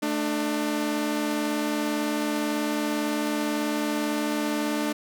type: tone pair together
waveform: sawtooth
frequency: 220 / 298.1 Hz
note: A3 / D4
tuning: 0 / +26 cents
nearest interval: perfect fourth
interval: 526 cents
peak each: -26 / -22 dBFS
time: 0.02-4.93 s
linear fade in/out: 10 ms
effects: none